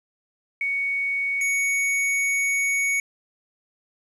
sine / square tone pair in turn, 2230 / 2230 Hz, C#7 / C#7, +10 / +10 cents, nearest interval unison, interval 0 cents, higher neither, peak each -22 / -21 dBFS, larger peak second, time 0.61-1.41 / 1.41-3 s, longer second, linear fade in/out 2 ms, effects resampled to 24000 Hz + 9-bit

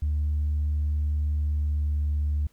sine tone with pitch glide, 74.6 to 74 Hz, D2 to D2, +28 to +14 cents, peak -21 dBFS, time 0.02-2.47 s, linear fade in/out 5 ms, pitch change -14 cents, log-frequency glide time 1.35-2.05 s, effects tanh soft clip ceiling -20 dBFS + pink hiss -65 dBFS RMS until 2.52 s

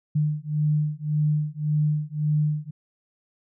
sine beating tone pair, 150 / 151.8 Hz, D3 / D#3, +37 / -42 cents, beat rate 1.8 Hz, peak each -24 / -24 dBFS, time 0.15-2.71 s, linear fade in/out 10 ms, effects none

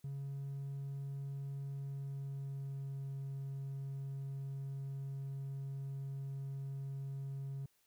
triangle tone with pitch glide, 138.59 to 137 Hz, C#3 to C#3, 0 to -20 cents, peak -37 dBFS, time 0.04-7.66 s, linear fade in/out 5 ms, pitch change -20 cents, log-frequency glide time 1.72-3.12 s, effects tanh soft clip ceiling -34 dBFS + white hiss -75 dBFS RMS until 7.86 s

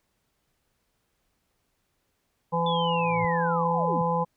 harmonic tone, 168.6 Hz, E3, 39 cents sharp, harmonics 1 / 3 / 5 / 6, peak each -28 / -28 / -28 / -28 dBFS, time 2.52-4.25 s, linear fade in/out 20 ms
sine linear sweep, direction down, 3504 to 123.47 Hz, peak -31 dBFS, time 2.66-4.02 s, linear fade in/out 5 ms
sine tone with exponential growth, 112.6 Hz, A2, 40 cents sharp, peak -29 dBFS, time 2.85-3.25 s, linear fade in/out 0 ms, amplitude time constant 86 ms
effects pink hiss -74 dBFS RMS until 4.36 s

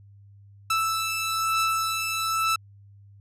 sawtooth beating tone pair, 1318.5 / 1319.6 Hz, E6 / E6, 0 / +1 cents, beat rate 1.1 Hz, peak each -21 / -26 dBFS, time 0.7-2.56 s, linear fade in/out 5 ms, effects added 100 Hz sine -48 dBFS peak until 3.2 s + resampled to 32000 Hz

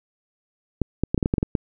clicks, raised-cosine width 3 ms, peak -7 dBFS, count 10, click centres 0.817 / 1.036 / 1.145 / 1.178 / 1.228 / 1.259 / 1.339 / 1.382 / 1.429 / 1.552 s, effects none

